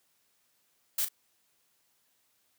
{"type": "noise with echo", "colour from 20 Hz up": "blue", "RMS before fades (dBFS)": -29, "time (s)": [0.98, 1.05], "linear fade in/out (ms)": 5, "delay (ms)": 37, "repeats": 1, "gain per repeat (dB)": -10, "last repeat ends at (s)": 1.087, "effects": ["white hiss -72 dBFS RMS until 2.58 s", "high-pass 80 Hz 12 dB/octave"]}